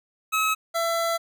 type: tone pair in turn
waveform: 25% pulse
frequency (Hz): 1284 / 670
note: E6 / E5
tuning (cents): -46 / +28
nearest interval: major seventh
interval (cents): 1126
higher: first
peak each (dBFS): -17 / -19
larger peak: first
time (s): 0.32-0.55 / 0.74-1.18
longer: second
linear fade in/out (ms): 20
effects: none